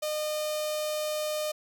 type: tone with notch filter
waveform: sawtooth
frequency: 609 Hz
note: D#5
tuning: 37 cents flat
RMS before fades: -31 dBFS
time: 0.02-1.52 s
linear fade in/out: 10 ms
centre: 1600 Hz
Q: 0.89
effects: none